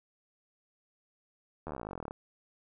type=slowing click train; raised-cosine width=1 ms; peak=-25 dBFS; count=24; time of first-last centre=1.67-2.109 s; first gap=12 ms; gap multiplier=1.04; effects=none